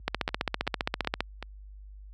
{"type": "two click trains", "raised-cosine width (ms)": 0.3, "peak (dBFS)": [-20, -10], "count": [4, 18], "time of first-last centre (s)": [[0.29, 1.426], [0.08, 1.206]], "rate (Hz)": [2.64, 15.1], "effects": ["added 50 Hz sine -35 dBFS peak until 2.13 s", "high-pass 80 Hz 12 dB/octave"]}